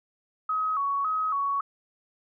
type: tone with vibrato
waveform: sine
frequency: 1191 Hz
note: D6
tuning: 24 cents sharp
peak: -24 dBFS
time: 0.49-1.61 s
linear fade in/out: 5 ms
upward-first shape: square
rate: 1.8 Hz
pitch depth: 110 cents each way
effects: none